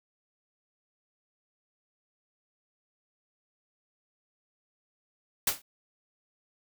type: noise with exponential decay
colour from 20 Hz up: white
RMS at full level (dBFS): -21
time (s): 5.47-5.62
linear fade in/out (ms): 5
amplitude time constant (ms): 32
effects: none